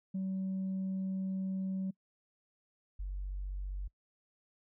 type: tone pair in turn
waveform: sine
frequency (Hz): 190.1 / 47.52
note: F#3 / F#1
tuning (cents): +47 / +47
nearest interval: 2 octaves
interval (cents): 2400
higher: first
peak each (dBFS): -31 / -35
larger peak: first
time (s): 0.14-1.91 / 2.99-3.88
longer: first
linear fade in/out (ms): 10
effects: noise-tail reverb RT60 0.1 s tail -26 dB re dry + tanh soft clip ceiling -31 dBFS